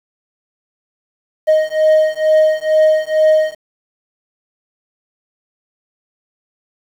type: beating tone pair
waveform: triangle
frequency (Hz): 622.3 / 624.5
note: D#5 / D#5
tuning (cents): 0 / +6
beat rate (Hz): 2.2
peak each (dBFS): -11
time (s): 1.47-3.55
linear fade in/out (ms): 20
effects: 7-bit